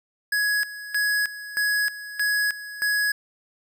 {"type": "tone with tremolo", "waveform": "square", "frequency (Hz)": 1674, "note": "G#6", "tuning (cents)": 13, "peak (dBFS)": -21, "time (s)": [0.32, 3.12], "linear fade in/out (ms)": 5, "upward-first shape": "square", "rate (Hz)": 1.6, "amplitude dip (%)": 80, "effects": []}